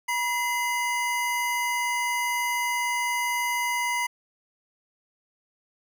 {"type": "tone pair together", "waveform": "square", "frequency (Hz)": [966, 2051], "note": ["B5", "C7"], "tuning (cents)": [-39, -35], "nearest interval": "octave + minor second", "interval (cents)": 1304, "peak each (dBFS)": -28, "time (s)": [0.08, 4.07], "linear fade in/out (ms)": 10, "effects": []}